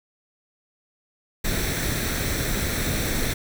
pink noise with comb filter, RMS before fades -25 dBFS, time 1.44-3.34 s, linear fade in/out 10 ms, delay 0.51 ms, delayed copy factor +0.55, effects none

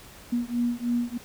sine beating tone pair, 238.2 / 241.4 Hz, A#3 / B3, +38 / -39 cents, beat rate 3.2 Hz, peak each -27 / -27 dBFS, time 0.32-1.18 s, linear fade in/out 10 ms, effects pink hiss -48 dBFS RMS until 1.24 s

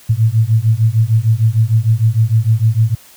sine beating tone pair, 108.5 / 115.1 Hz, A2 / A#2, -24 / -22 cents, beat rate 6.6 Hz, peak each -12 dBFS, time 0.09-2.95 s, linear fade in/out 10 ms, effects white hiss -43 dBFS RMS until 3.16 s + high-pass 60 Hz 12 dB/octave

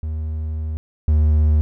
triangle tone pair in turn, 78.1 / 76.32 Hz, D#2 / D#2, +7 / -33 cents, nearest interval unison, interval 40 cents, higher first, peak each -20 / -10 dBFS, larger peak second, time 0.03-0.77 / 1.08-1.61 s, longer first, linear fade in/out 0 ms, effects none

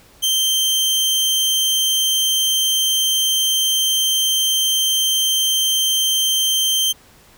sawtooth tone, 3136 Hz, G7, in tune, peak -12 dBFS, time 0.22-6.93 s, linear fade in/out 20 ms, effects pink hiss -49 dBFS RMS until 7.37 s

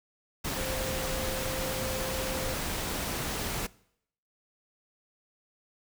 sine tone in noise, 523 Hz, C5, 1 cent flat, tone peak -36 dBFS, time 0.56-2.54 s, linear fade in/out 10 ms, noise pink, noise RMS -33 dBFS, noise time 0.44-3.67 s, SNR -6 dB, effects noise-tail reverb RT60 0.7 s tail -22 dB re dry

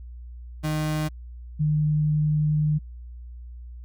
35% pulse / sine tone pair in turn, 153.9 / 151.87 Hz, D#3 / D#3, -19 / -42 cents, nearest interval unison, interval 23 cents, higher first, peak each -22 / -19 dBFS, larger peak second, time 0.63-1.09 / 1.59-2.79 s, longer second, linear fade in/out 20 ms, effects added 60 Hz sine -37 dBFS peak until 3.84 s

